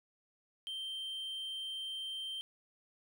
triangle tone, 3136 Hz, G7, in tune, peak -37 dBFS, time 0.67-2.41 s, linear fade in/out 0 ms, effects none

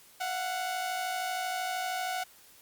sawtooth tone pair together, 687.1 / 740 Hz, F5 / F#5, -28 / 0 cents, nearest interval minor second, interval 128 cents, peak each -36 / -28 dBFS, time 0.2-2.24 s, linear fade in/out 10 ms, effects white hiss -57 dBFS RMS until 2.61 s + Opus 48 kbps

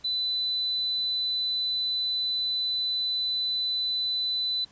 sine tone, 4000 Hz, B7, 21 cents sharp, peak -25 dBFS, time 0.04-4.65 s, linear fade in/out 10 ms, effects pink hiss -57 dBFS RMS until 4.71 s + resampled to 16000 Hz

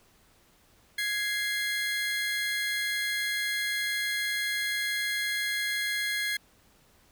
30% pulse tone pair together, 1661.2 / 2093 Hz, G#6 / C7, 0 / 0 cents, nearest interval major third, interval 400 cents, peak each -28 dBFS, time 0.98-6.37 s, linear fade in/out 5 ms, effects pink hiss -62 dBFS RMS until 7.11 s

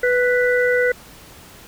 harmonic tone, 493.9 Hz, B4, in tune, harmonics 1 / 3 / 4, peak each -16 / -21 / -22 dBFS, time 0.03-0.92 s, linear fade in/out 5 ms, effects pink hiss -43 dBFS RMS until 1.67 s

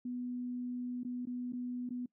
sine tone with dropouts, 246.9 Hz, B3, in tune, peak -36 dBFS, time 0.05-2.06 s, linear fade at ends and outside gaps 5 ms, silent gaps 1.034-1.048 / 1.255-1.27 / 1.524-1.532 / 1.892-1.905 s, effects noise-tail reverb RT60 0.1 s tail -22 dB re dry

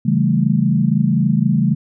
sine chord, A dominant seventh, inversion first, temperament equal, 138.59 / 164.81 / 196 / 220 Hz, C#3 / E3 / G3 / A3, 0 / 0 / 0 / 0 cents, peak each -18 dBFS, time 0.05-1.75 s, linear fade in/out 10 ms, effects none

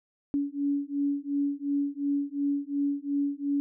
sine beating tone pair, 282.3 / 285.1 Hz, C#4 / C#4, +32 / +49 cents, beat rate 2.8 Hz, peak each -29 dBFS, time 0.34-3.6 s, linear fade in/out 0 ms, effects none

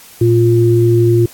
sine tone pair together, 115.53 / 349.5 Hz, A#2 / F4, -15 / +1 cents, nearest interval octave + perfect fifth, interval 1916 cents, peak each -10 dBFS, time 0.21-1.26 s, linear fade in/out 5 ms, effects white hiss -39 dBFS RMS until 1.33 s + AAC 64 kbps

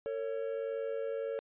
triangle tone pair together, 452.8 / 554.4 Hz, A4 / C#5, +50 / 0 cents, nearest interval major third, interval 350 cents, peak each -34 / -35 dBFS, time 0.06-1.39 s, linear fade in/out 0 ms, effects resampled to 8000 Hz

